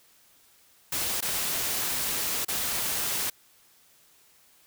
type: noise with dropouts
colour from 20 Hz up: white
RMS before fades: -29 dBFS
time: 0.92-3.3 s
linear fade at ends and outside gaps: 5 ms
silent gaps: 1.207-1.223 / 2.449-2.483 s
effects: white hiss -60 dBFS RMS until 4.66 s